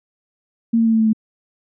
sine tone with pitch steps, 229.5 / 227.3 / 225 / 222.8 / 220.7 / 218.5 Hz, A#3 / A#3 / A3 / A3 / A3 / A3, -27 / -43 / +39 / +22 / +5 / -12 cents, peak -12 dBFS, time 0.73-1.132 s, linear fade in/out 10 ms, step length 67 ms, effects none

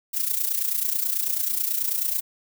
violet noise with amplitude modulation, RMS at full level -22 dBFS, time 0.13-2.21 s, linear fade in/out 20 ms, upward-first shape sine, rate 29.2 Hz, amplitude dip 70%, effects none

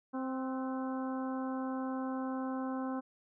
harmonic tone with a mistuned harmonic, 261.6 Hz, C4, in tune, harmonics 1 / 2 / 3 / 4 / 5 / 6, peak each -35 / -43 / -44 / -45 / -49 / -53 dBFS, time 0.13-3.01 s, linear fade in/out 20 ms, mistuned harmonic 6, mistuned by -55 cents, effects none

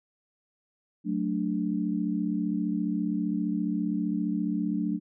sine chord, D major, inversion first, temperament equal, 185 / 220 / 293.7 Hz, F#3 / A3 / D4, 0 / 0 / 0 cents, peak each -30 dBFS, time 1.04-5 s, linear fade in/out 50 ms, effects none

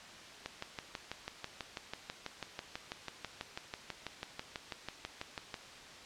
click train, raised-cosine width 0.2 ms, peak -21 dBFS, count 32, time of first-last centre 0.46-5.542 s, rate 6.1 Hz, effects white hiss -51 dBFS RMS until 6.05 s + low-pass 5000 Hz 12 dB/octave

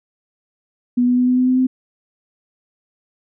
sine tone with pitch steps, 245.3 / 247.3 / 249.3 / 251.3 / 253.4 / 255.4 / 257.5 Hz, B3 / B3 / B3 / B3 / B3 / C4 / C4, -12 / +3 / +16 / +30 / +45 / -42 / -28 cents, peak -12 dBFS, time 0.97-1.67 s, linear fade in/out 10 ms, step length 100 ms, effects none

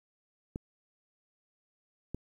clicks, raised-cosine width 3 ms, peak -23 dBFS, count 2, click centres 0.559 / 2.146 s, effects 10-bit

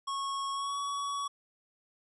square tone with pitch glide, 1099 to 1127.3 Hz, C#6 to C#6, -15 to +29 cents, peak -33 dBFS, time 0.07-1.28 s, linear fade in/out 10 ms, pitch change +44 cents, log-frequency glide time 0.52-0.76 s, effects resampled to 24000 Hz

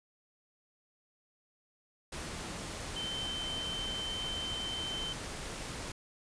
sine tone in noise, 3087 Hz, G7, 27 cents flat, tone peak -36 dBFS, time 2.96-5.13 s, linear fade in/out 5 ms, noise pink, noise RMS -41 dBFS, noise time 2.12-5.92 s, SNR +2 dB, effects resampled to 22050 Hz

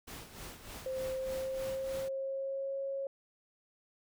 pink noise with tremolo, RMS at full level -45 dBFS, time 0.07-2.09 s, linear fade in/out 10 ms, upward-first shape sine, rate 3.3 Hz, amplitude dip 65%
sine tone with pitch glide, 523.3 to 546.5 Hz, C5 to C#5, 0 to -25 cents, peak -34 dBFS, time 0.86-3.07 s, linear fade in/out 2 ms, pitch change +75 cents, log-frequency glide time 1.09-2.77 s
effects none

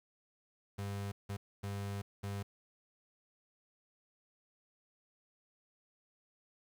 35% pulse tone bursts at uneven times, 100 Hz, G2, 35 cents sharp, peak -36 dBFS, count 4, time 0.78-1.12 / 1.29-1.37 / 1.63-2.02 / 2.23-2.43 s, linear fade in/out 10 ms, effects 11-bit

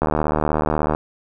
click train, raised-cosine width 1 ms, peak -5 dBFS, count 72, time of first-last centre 0.02-0.949 s, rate 76.4 Hz, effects none

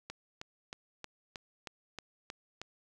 click train, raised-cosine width 0.2 ms, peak -24 dBFS, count 9, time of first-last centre 0.1-2.616 s, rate 3.18 Hz, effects none

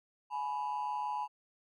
triangle ring-modulated tone, 915 Hz, A#5, 32 cents flat, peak -27 dBFS, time 0.3-1.28 s, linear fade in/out 50 ms, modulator 73.1 Hz, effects tanh soft clip ceiling -28 dBFS

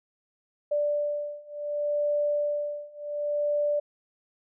sine beating tone pair, 587 / 587.68 Hz, D5 / D5, -1 / +1 cents, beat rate 0.68 Hz, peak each -29 / -28 dBFS, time 0.71-3.8 s, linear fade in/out 10 ms, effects none

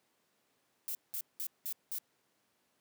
violet noise bursts, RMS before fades -38 dBFS, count 5, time 0.88-1.985 s, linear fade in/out 0 ms, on 69 ms, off 190 ms, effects pink hiss -75 dBFS RMS until 2.8 s + high-pass 200 Hz 12 dB/octave

